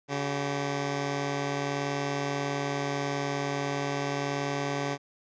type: tone pair together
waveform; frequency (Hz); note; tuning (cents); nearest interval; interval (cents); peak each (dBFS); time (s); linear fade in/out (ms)
10% pulse; 141.56 / 384.3; C#3 / G4; +37 / -34; octave + perfect fourth; 1729; -21 / -28; 0.08-4.98; 50
effects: resampled to 16000 Hz